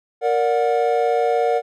triangle chord, Bb augmented, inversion none, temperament just, 466.2 / 582.7 / 728.4 Hz, Bb4 / D5 / F#5, 0 / -14 / -27 cents, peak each -17 / -21 / -18 dBFS, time 0.21-1.62 s, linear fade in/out 50 ms, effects none

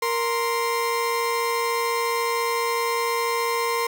30% pulse tone pair together, 466.2 / 1046.5 Hz, A#4 / C6, 0 / 0 cents, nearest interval octave + major second, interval 1400 cents, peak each -22 dBFS, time 0.02-3.87 s, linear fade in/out 5 ms, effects none

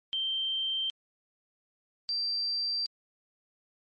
sine tone pair in turn, 3136 / 4699 Hz, G7 / D8, 0 / 0 cents, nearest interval perfect fifth, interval 700 cents, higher second, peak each -28 dBFS, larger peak neither, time 0.13-0.9 / 2.09-2.86 s, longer neither, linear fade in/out 0 ms, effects MP3 32 kbps

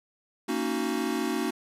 square chord, D# minor seventh, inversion second, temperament equal with one note detuned, 230.9 / 277.2 / 311.1 / 370 Hz, A#3 / C#4 / D#4 / F#4, -16 / 0 / 0 / 0 cents, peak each -33 dBFS, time 0.48-1.51 s, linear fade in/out 10 ms, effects resampled to 32000 Hz + 10-bit

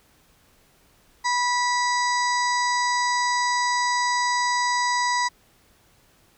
harmonic tone with a mistuned harmonic, 980 Hz, B5, 14 cents flat, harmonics 1 / 2 / 4 / 5 / 6 / 7 / 8, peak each -22 / -26 / -35 / -31 / -37 / -35 / -37 dBFS, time 1.24-5.29 s, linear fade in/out 20 ms, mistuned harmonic 7, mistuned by -72 cents, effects pink hiss -59 dBFS RMS until 6.37 s

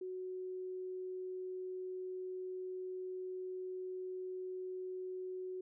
sine tone, 370 Hz, F#4, in tune, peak -40 dBFS, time 0.01-5.61 s, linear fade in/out 5 ms, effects none

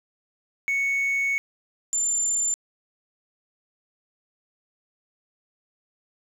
sine tone pair in turn, 2217 / 7182 Hz, C#7 / A8, 0 / +35 cents, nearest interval octave + minor sixth, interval 2035 cents, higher second, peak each -19 dBFS, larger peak neither, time 0.68-1.38 / 1.93-2.54 s, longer first, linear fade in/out 0 ms, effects tanh soft clip ceiling -20 dBFS + 8-bit

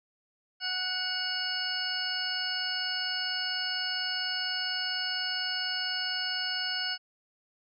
harmonic tone with a mistuned harmonic, 740 Hz, F#5, in tune, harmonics 1 / 2 / 3 / 4 / 6 / 7, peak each -43 / -35 / -43 / -36 / -35 / -35 dBFS, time 0.6-6.98 s, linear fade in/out 50 ms, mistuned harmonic 4, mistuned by -38 cents, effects none

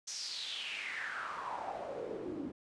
pink noise with band-pass filter sweep, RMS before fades -41 dBFS, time 0.07-2.52 s, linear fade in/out 10 ms, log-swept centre 6100 to 260 Hz, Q 5.2, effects resampled to 22050 Hz

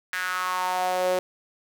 sawtooth tone with high-pass filter sweep, 183.2 Hz, F#3, 17 cents flat, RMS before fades -26 dBFS, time 0.13-1.19 s, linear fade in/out 0 ms, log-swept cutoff 1700 to 480 Hz, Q 4.6, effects none

